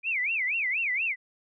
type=tone with vibrato; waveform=sine; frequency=2328 Hz; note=D7; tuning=16 cents flat; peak=-25 dBFS; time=0.03-1.16 s; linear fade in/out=50 ms; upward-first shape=sine; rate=4.2 Hz; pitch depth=290 cents each way; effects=none